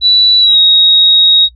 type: tone with pitch glide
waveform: sine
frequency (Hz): 3951 to 3777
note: B7 to A#7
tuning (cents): 0 to +22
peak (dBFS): -4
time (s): 0.01-1.49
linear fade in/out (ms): 50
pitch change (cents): -78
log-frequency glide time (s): 0.4-0.58
effects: noise-tail reverb RT60 0.1 s tail -21 dB re dry + added 60 Hz sine -38 dBFS peak until 1.55 s